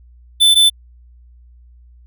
square tone pair in turn, 3520 / 3520 Hz, A7 / A7, 0 / 0 cents, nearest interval unison, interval 0 cents, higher neither, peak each -8 dBFS, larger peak neither, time 0.4-0.55 / 0.55-0.7 s, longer neither, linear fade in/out 20 ms, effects added 60 Hz sine -42 dBFS peak until 2.06 s

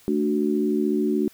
sine chord, D major, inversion second, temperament equal, 220 / 293.7 / 370 Hz, A3 / D4 / F#4, 0 / 0 / 0 cents, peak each -24 dBFS, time 0.08-1.28 s, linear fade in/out 0 ms, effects white hiss -54 dBFS RMS until 1.33 s

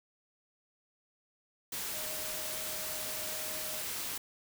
sine tone in noise, 622.3 Hz, D#5, in tune, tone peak -47 dBFS, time 1.93-3.81 s, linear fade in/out 5 ms, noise white, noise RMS -38 dBFS, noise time 1.72-4.18 s, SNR -12 dB, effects none

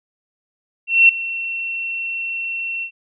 sine tone with ADSR envelope, 2713 Hz, E7, 49 cents sharp, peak -5 dBFS, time 0.87-2.91 s, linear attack 220 ms, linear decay 4 ms, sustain -17 dB, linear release 84 ms, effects none

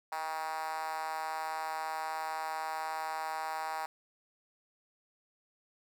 5% pulse tone with high-pass filter, 158.6 Hz, D#3, 33 cents sharp, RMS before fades -37 dBFS, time 0.12-3.86 s, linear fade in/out 2 ms, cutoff 830 Hz, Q 4.5, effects none

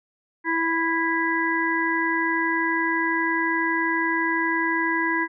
harmonic tone, 329.6 Hz, E4, in tune, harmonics 1 / 3 / 5 / 6, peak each -26 / -26 / -26 / -26 dBFS, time 0.44-5.28 s, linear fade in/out 50 ms, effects none

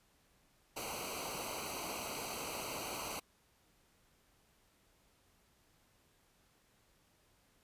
pink noise with comb filter, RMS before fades -42 dBFS, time 0.76-3.2 s, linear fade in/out 10 ms, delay 0.57 ms, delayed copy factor -0.9, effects pink hiss -71 dBFS RMS until 7.63 s + resampled to 32000 Hz

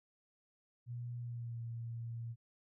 sine tone with pitch glide, 120.5 to 116.26 Hz, B2 to A#2, -42 to -4 cents, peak -40 dBFS, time 0.86-2.36 s, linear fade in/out 50 ms, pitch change -62 cents, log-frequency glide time 1.19-1.61 s, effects none

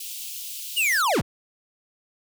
white high-pass noise, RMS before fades -35 dBFS, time 0-1.02 s, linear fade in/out 5 ms, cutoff 2600 Hz, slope 48 dB/octave
square linear sweep, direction down, 2987 to 32.57 Hz, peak -20 dBFS, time 0.76-1.22 s, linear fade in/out 20 ms
effects none

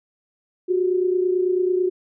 sine tone pair together, 362.9 / 392 Hz, F#4 / G4, -34 / 0 cents, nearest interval minor second, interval 134 cents, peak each -18 / -25 dBFS, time 0.68-1.9 s, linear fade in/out 20 ms, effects none

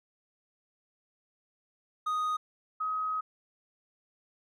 triangle / sine tone pair in turn, 1244.5 / 1265.5 Hz, D#6 / D#6, 0 / +29 cents, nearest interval unison, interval 29 cents, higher second, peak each -26 / -29 dBFS, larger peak first, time 2.06-2.37 / 2.8-3.21 s, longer second, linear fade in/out 10 ms, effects none

